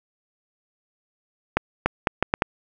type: accelerating click train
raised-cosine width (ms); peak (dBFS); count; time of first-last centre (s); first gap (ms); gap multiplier
0.5; -3; 6; 1.57-2.421; 290; 0.73
effects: none